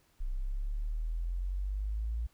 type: exponential sweep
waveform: sine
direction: up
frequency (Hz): 30.87 to 58.27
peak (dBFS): -31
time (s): 0.2-2.27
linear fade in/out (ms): 10
effects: pink hiss -69 dBFS RMS until 2.33 s